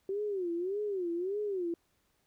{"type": "tone with vibrato", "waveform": "sine", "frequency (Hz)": 377.1, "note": "F#4", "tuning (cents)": 33, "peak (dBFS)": -31, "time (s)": [0.09, 1.74], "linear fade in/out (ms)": 2, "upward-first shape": "sine", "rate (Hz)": 1.7, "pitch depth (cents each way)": 190, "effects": ["pink hiss -74 dBFS RMS until 2.26 s"]}